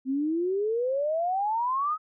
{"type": "exponential sweep", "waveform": "sine", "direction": "up", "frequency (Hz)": [256.6, 1286], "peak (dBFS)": -24, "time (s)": [0.05, 1.98], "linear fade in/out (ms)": 50, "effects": []}